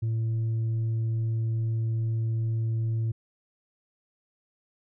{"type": "tone with tanh clipping", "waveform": "triangle", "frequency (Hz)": 112.8, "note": "A2", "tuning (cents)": 44, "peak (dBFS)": -25, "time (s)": [0.02, 3.12], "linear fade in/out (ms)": 10, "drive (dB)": 7, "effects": []}